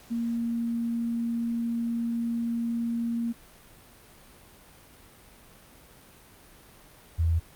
sine tone pair in turn, 233.1 / 82.6 Hz, A#3 / E2, 0 / +4 cents, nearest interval octave + tritone, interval 1796 cents, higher first, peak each -26 / -21 dBFS, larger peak second, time 0.1-3.33 / 7.18-7.4 s, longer first, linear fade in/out 20 ms, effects pink hiss -53 dBFS RMS until 7.55 s + Opus 48 kbps

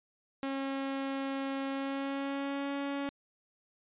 sawtooth tone with pitch glide, 271.9 to 280.2 Hz, C#4 to C#4, -33 to +19 cents, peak -29 dBFS, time 0.43-3.09 s, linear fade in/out 0 ms, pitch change +52 cents, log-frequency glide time 1.69-2.73 s, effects resampled to 8000 Hz

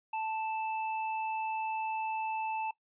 square tone, 880 Hz, A5, in tune, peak -33 dBFS, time 0.13-2.71 s, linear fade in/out 5 ms, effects noise-tail reverb RT60 0.1 s tail -19 dB re dry + resampled to 8000 Hz

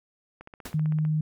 click train, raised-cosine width 0.5 ms, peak -29 dBFS, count 11, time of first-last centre 0.41-1.051 s, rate 15.6 Hz
pink noise with exponential decay, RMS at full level -34 dBFS, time 0.65-0.81 s, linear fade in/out 5 ms, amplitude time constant 33 ms
sine tone, 154.6 Hz, D#3, 11 cents flat, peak -22 dBFS, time 0.74-1.21 s, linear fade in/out 5 ms
effects none

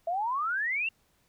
sine exponential sweep, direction up, 654 to 2794 Hz, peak -27 dBFS, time 0.07-0.89 s, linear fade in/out 5 ms, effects pink hiss -69 dBFS RMS until 1.28 s

